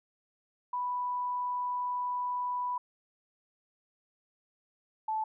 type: tone pair in turn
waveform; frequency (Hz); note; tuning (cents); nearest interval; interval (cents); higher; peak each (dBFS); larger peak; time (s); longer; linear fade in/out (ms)
sine; 987.8 / 872.7; B5 / A5; 0 / -14; major second; 214; first; -30 / -29; second; 0.73-2.78 / 5.08-5.24; first; 5
effects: none